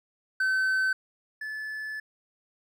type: tone pair in turn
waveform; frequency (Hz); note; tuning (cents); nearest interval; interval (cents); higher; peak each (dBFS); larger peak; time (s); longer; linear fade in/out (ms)
triangle; 1530 / 1733.2; G6 / A6; -42 / -27; major second; 215; second; -21 / -31; first; 0.4-0.93 / 1.41-2; second; 5
effects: none